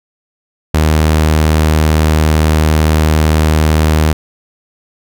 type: tone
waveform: sawtooth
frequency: 77.78 Hz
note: D#2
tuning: in tune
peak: -4 dBFS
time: 0.74-4.13 s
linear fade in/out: 5 ms
effects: none